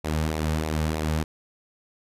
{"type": "tone with flanger", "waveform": "sawtooth", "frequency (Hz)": 78, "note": "D#2", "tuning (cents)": 5, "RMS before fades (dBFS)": -26, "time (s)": [0.04, 1.24], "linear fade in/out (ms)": 10, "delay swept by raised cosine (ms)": [0.62, 3.02], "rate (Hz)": 3.2, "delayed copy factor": -0.55, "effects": ["resampled to 32000 Hz"]}